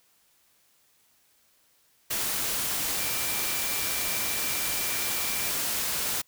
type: tone in noise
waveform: sine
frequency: 2349 Hz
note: D7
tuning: in tune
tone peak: -38 dBFS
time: 2.98-5.5 s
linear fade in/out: 10 ms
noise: white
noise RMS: -29 dBFS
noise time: 2.1-6.22 s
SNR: -12 dB
effects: white hiss -65 dBFS RMS until 6.27 s